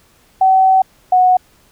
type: tone pair in turn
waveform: sine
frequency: 760 / 735 Hz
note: F#5 / F#5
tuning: +46 / -12 cents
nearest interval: minor second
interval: 58 cents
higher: first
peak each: -7 dBFS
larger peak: neither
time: 0.41-0.82 / 1.12-1.37 s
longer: first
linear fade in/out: 5 ms
effects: pink hiss -52 dBFS RMS until 1.71 s